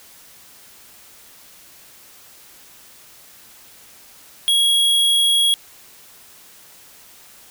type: tone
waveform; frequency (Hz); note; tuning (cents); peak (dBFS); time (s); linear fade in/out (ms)
square; 3312; G#7; -5; -14; 4.48-5.54; 0
effects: white hiss -46 dBFS RMS until 7.5 s